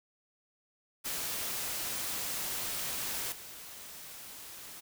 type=noise with level steps; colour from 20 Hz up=white; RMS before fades=-36 / -47 dBFS; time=1.04-4.81 s; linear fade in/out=20 ms; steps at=3.32 s; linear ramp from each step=2 ms; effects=none

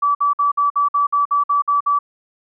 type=tone bursts; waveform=sine; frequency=1152 Hz; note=D6; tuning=34 cents flat; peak=-13 dBFS; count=11; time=0.02-1.99 s; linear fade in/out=10 ms; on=130 ms; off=54 ms; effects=none

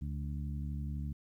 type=harmonic tone with a mistuned harmonic; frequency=72 Hz; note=D2; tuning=34 cents flat; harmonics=1 / 2 / 3 / 4; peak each=-37 / -40 / -45 / -52 dBFS; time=0.01-1.13 s; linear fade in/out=10 ms; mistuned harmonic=4; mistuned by=+18 cents; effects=12-bit

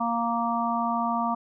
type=harmonic tone; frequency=233.3 Hz; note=A#3; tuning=2 cents sharp; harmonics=1 / 3 / 4 / 5; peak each=-29 / -29 / -29 / -29 dBFS; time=0-1.35 s; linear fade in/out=10 ms; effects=none

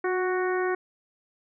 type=harmonic tone with a mistuned harmonic; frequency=370 Hz; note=F#4; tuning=in tune; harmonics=1 / 2 / 3 / 4 / 5 / 6; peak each=-25 / -33 / -34 / -34 / -35 / -43 dBFS; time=0.04-0.75 s; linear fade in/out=5 ms; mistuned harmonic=1; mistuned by=-24 cents; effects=none

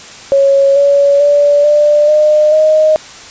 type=tone with pitch steps; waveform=sine; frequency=552 / 565.2 / 578.8 / 592.6 / 606.8 / 621.4 Hz; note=C#5 / C#5 / D5 / D5 / D#5 / D#5; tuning=-7 / +34 / -25 / +15 / -44 / -2 cents; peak=-5 dBFS; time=0.32-2.96 s; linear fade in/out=0 ms; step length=440 ms; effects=white hiss -32 dBFS RMS until 3.3 s + resampled to 16000 Hz

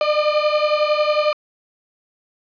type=beating tone pair; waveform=35% pulse; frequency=598 / 609 Hz; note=D5 / D#5; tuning=+31 / -37 cents; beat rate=11 Hz; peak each=-16 / -18 dBFS; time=0.01-1.33 s; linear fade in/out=2 ms; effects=resampled to 11025 Hz + 8-bit

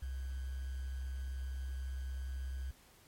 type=tone with sample-and-hold; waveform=sine; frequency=65.41 Hz; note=C2; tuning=in tune; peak=-37 dBFS; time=0.02-2.71 s; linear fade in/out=5 ms; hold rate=1575 Hz; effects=pink hiss -63 dBFS RMS until 3.07 s + MP3 64 kbps

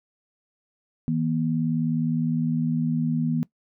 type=tone pair together; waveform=sine; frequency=160.29 / 240 Hz; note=E3 / B3; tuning=-48 / -49 cents; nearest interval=perfect fifth; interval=699 cents; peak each=-24 dBFS; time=1.08-3.43 s; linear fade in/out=0 ms; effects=noise-tail reverb RT60 0.1 s tail -20 dB re dry

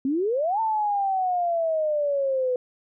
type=exponential two-way sweep; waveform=sine; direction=up then down; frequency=256.2 to 901 to 496.3 Hz; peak=-21 dBFS; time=0.05-2.56 s; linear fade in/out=2 ms; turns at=0.6 s; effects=none

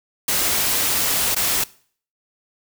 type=noise with dropouts; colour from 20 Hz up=white; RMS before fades=-20 dBFS; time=0.28-1.64 s; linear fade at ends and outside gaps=5 ms; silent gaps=1.348-1.363 s; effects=noise-tail reverb RT60 0.5 s tail -21 dB re dry

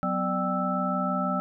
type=tone cluster; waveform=sine; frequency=185.7 / 251.9 / 595 / 781 / 1317 Hz; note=F#3 / B3 / D5 / G5 / E6; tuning=+7 / +34 / +22 / -7 / -2 cents; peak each=-29 / -32 / -32 / -34 / -29 dBFS; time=0.03-1.4 s; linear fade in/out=0 ms; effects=none

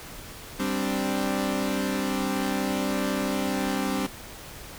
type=chord; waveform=sawtooth; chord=G suspended fourth; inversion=none; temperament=equal; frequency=196 / 261.6 / 293.7 Hz; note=G3 / C4 / D4; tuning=0 / 0 / 0 cents; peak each=-25 / -25 / -27 dBFS; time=0.59-4.07 s; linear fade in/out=10 ms; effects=pink hiss -42 dBFS RMS until 4.78 s

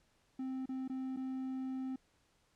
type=tone with dropouts; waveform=triangle; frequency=261.6 Hz; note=C4; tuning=in tune; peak=-35 dBFS; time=0.39-1.96 s; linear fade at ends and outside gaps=5 ms; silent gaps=0.658-0.69 / 0.879-0.897 / 1.164-1.17 s; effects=pink hiss -73 dBFS RMS until 2.55 s + low-pass 9000 Hz 12 dB/octave

